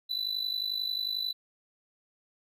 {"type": "tone with amplitude modulation", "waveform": "triangle", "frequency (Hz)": 3987, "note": "B7", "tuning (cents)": 16, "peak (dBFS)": -25, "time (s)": [0.09, 1.33], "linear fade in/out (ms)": 20, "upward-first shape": "sine", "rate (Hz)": 51.2, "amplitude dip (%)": 75, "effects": []}